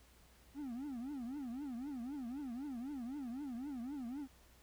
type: tone with vibrato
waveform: triangle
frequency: 261.6 Hz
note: C4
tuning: in tune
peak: -39 dBFS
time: 0.54-4.28 s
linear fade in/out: 50 ms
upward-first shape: triangle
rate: 3.9 Hz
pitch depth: 260 cents each way
effects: added 60 Hz sine -65 dBFS peak until 4.62 s + pink hiss -66 dBFS RMS until 4.62 s